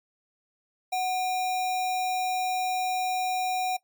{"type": "tone with sample-and-hold", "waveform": "sine", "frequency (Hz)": 740, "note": "F#5", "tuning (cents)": 0, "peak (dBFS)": -24, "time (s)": [0.92, 3.77], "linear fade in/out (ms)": 10, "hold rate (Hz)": 3150, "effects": ["noise-tail reverb RT60 0.1 s tail -19 dB re dry", "MP3 96 kbps"]}